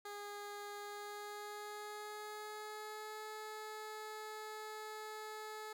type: tone with pitch glide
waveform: 15% pulse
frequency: 410.2 to 430.6 Hz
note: G#4 to A4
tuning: -21 to -37 cents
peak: -39 dBFS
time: 0.05-5.73 s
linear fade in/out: 5 ms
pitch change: +84 cents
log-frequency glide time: 0.78-3.24 s
effects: none